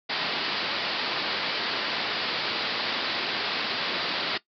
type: low-pass noise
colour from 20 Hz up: white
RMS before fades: -29 dBFS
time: 0.09-4.38 s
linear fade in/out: 10 ms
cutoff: 4900 Hz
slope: 96 dB/octave
effects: noise-tail reverb RT60 0.1 s tail -18 dB re dry + high-pass 200 Hz 12 dB/octave